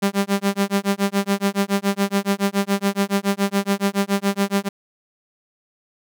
sawtooth tone with tremolo, 198.7 Hz, G3, 24 cents sharp, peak -11 dBFS, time 0.02-4.69 s, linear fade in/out 10 ms, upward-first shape sine, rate 7.1 Hz, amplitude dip 100%, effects none

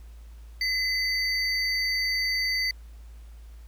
triangle tone pair together, 2030 / 4600 Hz, B6 / D8, +47 / -37 cents, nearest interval octave + major second, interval 1416 cents, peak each -25 / -26 dBFS, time 0.61-2.71 s, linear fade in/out 2 ms, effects added 56 Hz sine -42 dBFS peak until 3.67 s + pink hiss -61 dBFS RMS until 3.67 s

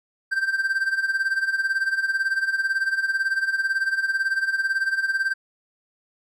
triangle tone with tremolo, 1568 Hz, G6, in tune, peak -16 dBFS, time 0.31-5.34 s, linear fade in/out 20 ms, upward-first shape sine, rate 18 Hz, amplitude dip 75%, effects none

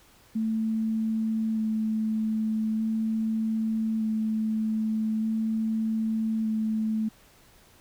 sine tone with vibrato, 220 Hz, A3, in tune, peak -24 dBFS, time 0.35-7.09 s, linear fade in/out 10 ms, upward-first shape square, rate 0.41 Hz, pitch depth 10 cents each way, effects pink hiss -57 dBFS RMS until 7.8 s

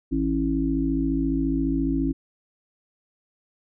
harmonic tone, 54.5 Hz, A1, 16 cents flat, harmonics 1 / 3 / 5 / 6, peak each -28 / -31 / -23 / -28 dBFS, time 0.11-2.13 s, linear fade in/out 20 ms, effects none

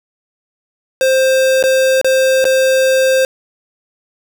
square tone with dropouts, 525 Hz, C5, 6 cents sharp, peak -10 dBFS, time 1.01-3.25 s, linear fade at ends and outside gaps 1 ms, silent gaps 1.627-1.638 / 2.014-2.045 / 2.443-2.452 s, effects none

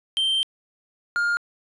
triangle tone pair in turn, 3136 / 1411.9 Hz, G7 / F6, 0 / +18 cents, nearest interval octave + major second, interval 1382 cents, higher first, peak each -18 dBFS, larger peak neither, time 0.17-0.43 / 1.16-1.37 s, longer first, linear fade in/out 0 ms, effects resampled to 24000 Hz + 10-bit

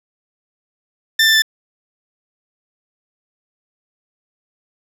20% pulse tone with pitch steps, 1784 / 1772.7 / 1761.5 Hz, A6 / A6 / A6, +23 / +12 / +1 cents, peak -5 dBFS, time 1.19-1.421 s, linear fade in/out 5 ms, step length 77 ms, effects low-pass 12000 Hz 12 dB/octave

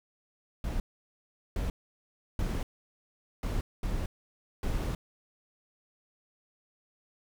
brown noise bursts at uneven times, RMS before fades -31 dBFS, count 6, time 0.64-0.8 / 1.56-1.7 / 2.39-2.63 / 3.43-3.61 / 3.83-4.06 / 4.63-4.95 s, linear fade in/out 2 ms, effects none

